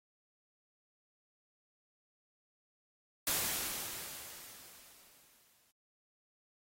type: noise with exponential decay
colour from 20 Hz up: white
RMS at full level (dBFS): -32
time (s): 3.27-5.71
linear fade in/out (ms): 2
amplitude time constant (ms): 530
effects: AAC 48 kbps